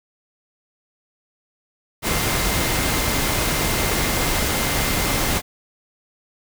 sine tone in noise, 2093 Hz, C7, in tune, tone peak -32 dBFS, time 2.02-5.42 s, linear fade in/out 50 ms, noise pink, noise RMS -21 dBFS, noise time 2.02-5.42 s, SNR -14 dB, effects none

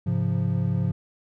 triangle chord, F minor, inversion first, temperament equal with one note detuned, 103.83 / 134.18 / 174.61 Hz, Ab2 / C3 / F3, 0 / +44 / 0 cents, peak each -24 dBFS, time 0.06-0.92 s, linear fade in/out 10 ms, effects none

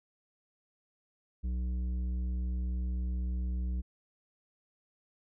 triangle tone with tanh clipping, 61.74 Hz, B1, in tune, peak -32 dBFS, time 1.43-3.82 s, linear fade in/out 20 ms, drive 13 dB, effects none

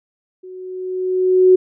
sine tone with level ramp, 370 Hz, F#4, in tune, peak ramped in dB -33 to -5 dBFS, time 0.43-1.56 s, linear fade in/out 10 ms, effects none

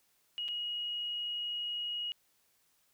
sine tone with dropouts, 2892 Hz, F#7, 40 cents flat, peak -34 dBFS, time 0.38-2.12 s, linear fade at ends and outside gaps 0 ms, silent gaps 0.481-0.486 s, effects white hiss -72 dBFS RMS until 2.93 s

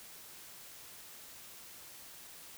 silence, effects white hiss -52 dBFS RMS until 2.57 s

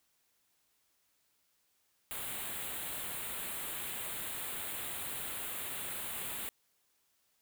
white band-stop noise, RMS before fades -40 dBFS, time 2.11-6.49 s, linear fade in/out 0 ms, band 3900 to 7800 Hz, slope 48 dB/octave, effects white hiss -75 dBFS RMS until 7.41 s

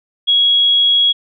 sine tone, 3322 Hz, G#7, in tune, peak -9 dBFS, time 0.27-1.13 s, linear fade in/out 20 ms, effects none

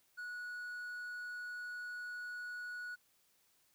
triangle tone, 1464 Hz, F#6, 19 cents flat, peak -40 dBFS, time 0.17-2.96 s, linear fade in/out 20 ms, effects white hiss -73 dBFS RMS until 3.74 s

